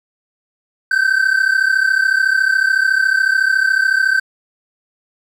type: tone pair together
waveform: triangle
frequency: 1529.1 / 1563 Hz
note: G6 / G6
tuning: -43 / -6 cents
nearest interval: unison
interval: 37 cents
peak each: -13 dBFS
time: 0.91-4.2 s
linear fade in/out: 5 ms
effects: none